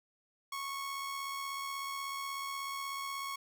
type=tone with amplitude modulation; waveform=sawtooth; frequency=1102 Hz; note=C#6; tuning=11 cents flat; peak=-32 dBFS; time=0.52-3.36 s; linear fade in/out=5 ms; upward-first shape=sine; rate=76.4 Hz; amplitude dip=35%; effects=none